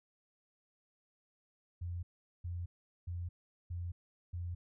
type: tone bursts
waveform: sine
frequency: 87.31 Hz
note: F2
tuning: in tune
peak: -37 dBFS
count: 5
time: 1.81-4.55 s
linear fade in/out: 10 ms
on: 220 ms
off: 410 ms
effects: none